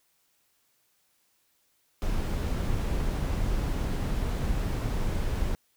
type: noise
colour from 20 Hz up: brown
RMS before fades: -28 dBFS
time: 2.02-5.55 s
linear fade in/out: 0 ms
effects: white hiss -70 dBFS RMS until 5.76 s